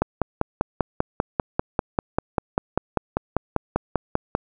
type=click train; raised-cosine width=1 ms; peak=-5 dBFS; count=23; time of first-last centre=0.02-4.351 s; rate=5.08 Hz; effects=none